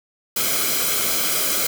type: noise with comb filter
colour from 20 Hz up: white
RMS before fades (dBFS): -21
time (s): 0.36-1.67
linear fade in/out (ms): 5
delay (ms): 1.1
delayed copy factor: -0.65
effects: none